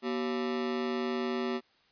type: ring-modulated tone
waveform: 40% pulse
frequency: 311.1 Hz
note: D#4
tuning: in tune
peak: -26 dBFS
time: 0.02-1.61 s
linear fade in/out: 50 ms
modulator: 70.3 Hz
effects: white hiss -66 dBFS RMS until 1.91 s + resampled to 11025 Hz